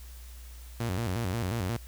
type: tone with vibrato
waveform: sawtooth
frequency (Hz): 103.83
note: G#2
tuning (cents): 0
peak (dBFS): -25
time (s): 0.8-1.77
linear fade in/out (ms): 5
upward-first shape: square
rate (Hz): 5.6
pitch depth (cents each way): 210
effects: added 60 Hz sine -43 dBFS peak until 1.87 s + white hiss -54 dBFS RMS until 1.87 s